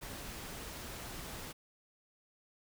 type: noise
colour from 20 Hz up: pink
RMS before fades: -45 dBFS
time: 0.01-1.53 s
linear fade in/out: 20 ms
effects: none